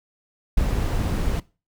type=noise; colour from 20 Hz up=brown; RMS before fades=-22 dBFS; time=0.57-1.4 s; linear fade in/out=5 ms; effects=noise-tail reverb RT60 0.3 s tail -20 dB re dry